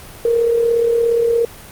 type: tone with amplitude modulation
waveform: sine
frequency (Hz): 466.2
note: A#4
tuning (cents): 0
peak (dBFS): -10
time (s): 0.25-1.45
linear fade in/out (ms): 2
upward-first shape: sine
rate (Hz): 37.1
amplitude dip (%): 45
effects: pink hiss -37 dBFS RMS until 1.71 s + Opus 32 kbps